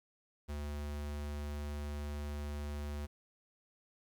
square tone, 73.3 Hz, D2, 3 cents flat, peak -39 dBFS, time 0.48-3.07 s, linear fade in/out 20 ms, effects 11-bit

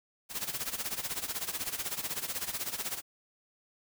white noise with tremolo, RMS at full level -33 dBFS, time 0.29-3.02 s, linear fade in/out 50 ms, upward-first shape sine, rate 16 Hz, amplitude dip 80%, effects none

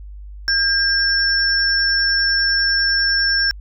sine tone pair together, 1607 / 5405 Hz, G6 / E8, +43 / +42 cents, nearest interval octave + major sixth, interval 2099 cents, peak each -17 dBFS, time 0.48-3.51 s, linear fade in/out 0 ms, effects added 50 Hz sine -32 dBFS peak until 3.6 s

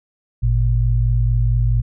sine tone pair together, 51.95 / 116.54 Hz, G#1 / A#2, +1 / 0 cents, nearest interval octave + major second, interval 1399 cents, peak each -16 dBFS, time 0.42-1.82 s, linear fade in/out 20 ms, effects none

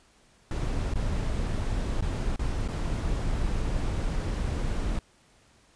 brown noise with dropouts, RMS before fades -28 dBFS, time 0.51-4.99 s, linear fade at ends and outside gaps 2 ms, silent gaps 0.938-0.956 / 2.009-2.024 / 2.361-2.393 / 2.678-2.685 s, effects pink hiss -61 dBFS RMS until 5.75 s + resampled to 22050 Hz

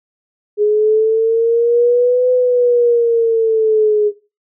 sine linear two-way sweep, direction up then down, 415.3 to 504 to 415.3 Hz, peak -9 dBFS, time 0.57-4.12 s, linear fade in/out 50 ms, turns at 2.31 s, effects noise-tail reverb RT60 0.3 s tail -17 dB re dry

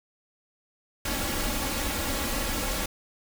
pink noise with comb filter, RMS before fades -29 dBFS, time 1.05-2.86 s, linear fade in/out 5 ms, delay 3.6 ms, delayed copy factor +0.6, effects none

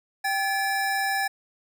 square tone pair together, 784 / 1719.8 Hz, G5 / A6, 0 / -40 cents, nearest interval octave + major second, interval 1360 cents, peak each -27 dBFS, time 0.24-1.28 s, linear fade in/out 10 ms, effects none

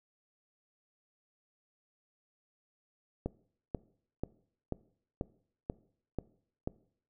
click train, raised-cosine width 2 ms, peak -20 dBFS, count 8, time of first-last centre 3.26-6.675 s, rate 2.05 Hz, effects noise-tail reverb RT60 0.6 s tail -21 dB re dry

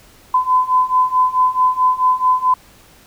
sine beating tone pair, 1012 / 1016.6 Hz, B5 / B5, +42 / +50 cents, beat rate 4.6 Hz, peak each -16 / -14 dBFS, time 0.34-2.54 s, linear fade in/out 5 ms, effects pink hiss -47 dBFS RMS until 3.06 s

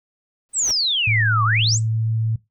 pink noise with exponential growth, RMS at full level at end -31 dBFS, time 0.49-0.71 s, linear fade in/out 0 ms, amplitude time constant 46 ms
sine exponential two-way sweep, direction down then up, 8372 to 1100 to 8372 Hz, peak -17 dBFS, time 0.53-1.8 s, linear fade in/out 50 ms, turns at 1.44 s
sine tone with pitch glide, 110 to 111.79 Hz, A2 to A2, 0 to +28 cents, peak -18 dBFS, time 1.07-2.36 s, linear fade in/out 5 ms, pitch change +28 cents, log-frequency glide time 1.36-2.08 s
effects noise-tail reverb RT60 0.2 s tail -20 dB re dry

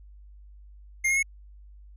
square tone with pitch steps, 2121 / 2154 / 2188 Hz, C7 / C7 / C#7, +23 / +50 / -23 cents, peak -22 dBFS, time 1.04-1.229 s, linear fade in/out 10 ms, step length 63 ms, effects added 50 Hz sine -46 dBFS peak until 1.96 s + low-pass 12000 Hz 12 dB/octave

